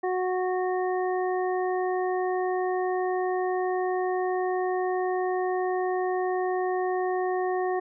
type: harmonic tone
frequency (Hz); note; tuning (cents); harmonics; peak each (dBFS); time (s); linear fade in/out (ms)
367.7; F#4; -11; 1 / 2 / 3 / 5; -26 / -29 / -37 / -38; 0.03-7.8; 10
effects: none